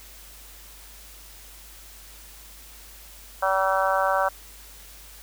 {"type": "harmonic tone", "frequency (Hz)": 191.5, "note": "G3", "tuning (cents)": -40, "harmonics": [3, 4, 5, 6, 7, 8], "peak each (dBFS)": [-25, -26, -27, -28, -28, -29], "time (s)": [3.42, 4.29], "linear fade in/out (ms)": 10, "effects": ["added 50 Hz sine -48 dBFS peak until 5.22 s", "white hiss -47 dBFS RMS until 5.22 s"]}